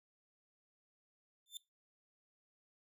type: tone with exponential growth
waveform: sawtooth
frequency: 3551 Hz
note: A7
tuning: 15 cents sharp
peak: -37 dBFS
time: 1.46-1.57 s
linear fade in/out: 1 ms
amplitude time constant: 23 ms
effects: noise-tail reverb RT60 0.2 s tail -18 dB re dry